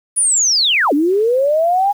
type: linear two-way sweep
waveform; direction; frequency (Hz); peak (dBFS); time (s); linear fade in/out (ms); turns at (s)
sine; down then up; 9956 to 274.1 to 826; -11; 0.16-1.93; 20; 0.93
effects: 7-bit